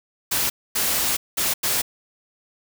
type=noise bursts at uneven times; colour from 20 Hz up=white; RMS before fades=-22 dBFS; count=4; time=0.31-0.5 / 0.75-1.17 / 1.37-1.54 / 1.63-1.82 s; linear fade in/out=10 ms; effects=none